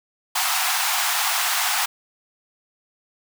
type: high-pass noise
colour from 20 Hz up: pink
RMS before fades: -22 dBFS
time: 0.35-1.86 s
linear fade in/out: 10 ms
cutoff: 710 Hz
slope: 96 dB/octave
effects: none